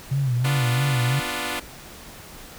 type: tone with vibrato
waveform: sine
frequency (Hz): 130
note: C3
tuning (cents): -11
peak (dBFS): -19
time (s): 0.11-1.2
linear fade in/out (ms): 10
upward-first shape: sine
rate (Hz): 3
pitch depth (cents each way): 130
type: chord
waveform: 5% pulse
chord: B diminished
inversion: none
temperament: equal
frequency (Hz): 246.9 / 293.7 / 349.2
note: B3 / D4 / F4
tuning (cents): 0 / 0 / 0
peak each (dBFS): -19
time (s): 0.44-1.6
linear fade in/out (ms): 10
effects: pink hiss -42 dBFS RMS until 2.58 s